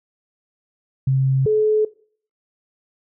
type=tone pair in turn; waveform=sine; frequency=133.4 / 429.3 Hz; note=C3 / A4; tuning=+34 / -43 cents; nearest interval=octave + minor sixth; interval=2023 cents; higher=second; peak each=-14 dBFS; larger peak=neither; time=1.07-1.46 / 1.46-1.85 s; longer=neither; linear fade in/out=5 ms; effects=noise-tail reverb RT60 0.5 s tail -20 dB re dry